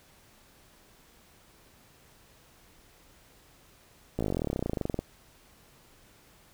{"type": "slowing click train", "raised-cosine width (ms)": 2, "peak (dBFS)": -16, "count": 28, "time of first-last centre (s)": [4.19, 4.99], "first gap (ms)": 17, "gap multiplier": 1.04, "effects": ["pink hiss -59 dBFS RMS until 6.53 s"]}